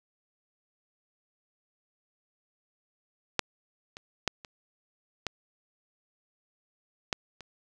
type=clicks; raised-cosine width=0.2 ms; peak=-6 / -25 / -8 / -26 / -13 / -10 / -27 dBFS; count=7; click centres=3.393 / 3.969 / 4.277 / 4.448 / 5.267 / 7.128 / 7.407 s; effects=none